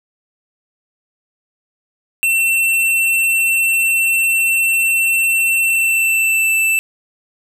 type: tone with pitch glide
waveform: square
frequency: 2697 to 2654 Hz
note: E7 to E7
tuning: +39 to +11 cents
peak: -13 dBFS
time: 2.23-6.79 s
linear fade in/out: 0 ms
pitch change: -28 cents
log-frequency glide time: 5.63-6.55 s
effects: none

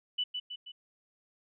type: tone with echo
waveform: sine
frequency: 2974 Hz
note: F#7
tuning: 8 cents sharp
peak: -28 dBFS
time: 0.18-0.24 s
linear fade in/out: 10 ms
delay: 160 ms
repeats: 3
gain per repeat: -5 dB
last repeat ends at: 0.72 s
effects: none

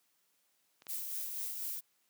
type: clicks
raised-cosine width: 0.2 ms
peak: -38 / -32 dBFS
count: 2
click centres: 0.821 / 0.868 s
type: noise with tremolo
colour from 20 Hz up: violet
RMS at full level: -38 dBFS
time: 0.88-1.81 s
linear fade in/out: 20 ms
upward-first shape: sine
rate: 4.1 Hz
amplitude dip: 35%
effects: white hiss -75 dBFS RMS until 2.09 s + high-pass 150 Hz 12 dB/octave

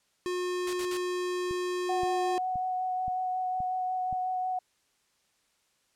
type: tone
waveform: square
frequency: 360 Hz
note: F#4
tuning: 47 cents flat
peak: -30 dBFS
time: 0.26-2.38 s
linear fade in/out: 0 ms
type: noise bursts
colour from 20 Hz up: white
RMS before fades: -38 dBFS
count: 3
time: 0.67-0.972 s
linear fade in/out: 2 ms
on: 62 ms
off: 58 ms
type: click train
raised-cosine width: 5 ms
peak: -30 dBFS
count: 6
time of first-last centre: 1.51-4.128 s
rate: 1.91 Hz
type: tone with vibrato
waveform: sine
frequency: 740 Hz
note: F#5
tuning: in tune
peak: -28 dBFS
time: 1.89-4.59 s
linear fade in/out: 5 ms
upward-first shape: sine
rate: 5.5 Hz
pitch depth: 11 cents each way
effects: white hiss -71 dBFS RMS until 5.95 s + low-pass 9000 Hz 12 dB/octave

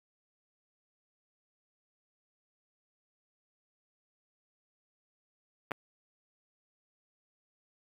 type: clicks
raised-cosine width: 0.5 ms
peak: -24 / -16 dBFS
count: 2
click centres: 5.71 / 5.717 s
effects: high-pass 150 Hz 12 dB/octave + 8-bit

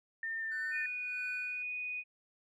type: tone with vibrato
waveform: sine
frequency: 1800 Hz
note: A6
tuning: 39 cents sharp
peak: -35 dBFS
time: 0.23-0.86 s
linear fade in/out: 2 ms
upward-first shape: square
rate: 2.6 Hz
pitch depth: 8 cents each way
type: tone with tremolo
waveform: triangle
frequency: 1502 Hz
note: F#6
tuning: 26 cents sharp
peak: -38 dBFS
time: 0.51-1.63 s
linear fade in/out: 10 ms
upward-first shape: sine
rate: 1.6 Hz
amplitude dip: 80%
type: tone with pitch glide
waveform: sine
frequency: 2464 to 2481 Hz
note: D#7 to D#7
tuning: -17 to -6 cents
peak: -36 dBFS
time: 0.71-2.04 s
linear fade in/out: 50 ms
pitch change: +11 cents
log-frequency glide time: 1.43-1.75 s
effects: none

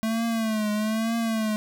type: tone with vibrato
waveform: square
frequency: 220 Hz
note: A3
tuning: in tune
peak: -24 dBFS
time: 0.03-1.56 s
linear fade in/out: 0 ms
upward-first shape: triangle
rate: 1.1 Hz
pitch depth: 90 cents each way
effects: none

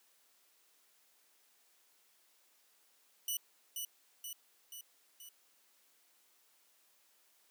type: tone with echo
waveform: 5% pulse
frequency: 2960 Hz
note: F#7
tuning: in tune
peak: -26 dBFS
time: 3.28-3.37 s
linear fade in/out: 2 ms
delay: 480 ms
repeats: 4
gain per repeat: -4 dB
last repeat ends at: 5.29 s
effects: white hiss -70 dBFS RMS until 7.5 s + high-pass 300 Hz 12 dB/octave

